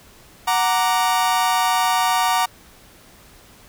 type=chord; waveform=40% pulse; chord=Gb augmented; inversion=none; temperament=equal; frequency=740 / 932.3 / 1174.7 Hz; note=Gb5 / Bb5 / D6; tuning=0 / 0 / 0 cents; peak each=-20 / -19 / -22 dBFS; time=0.47-2.46 s; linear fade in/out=10 ms; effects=pink hiss -48 dBFS RMS until 3.68 s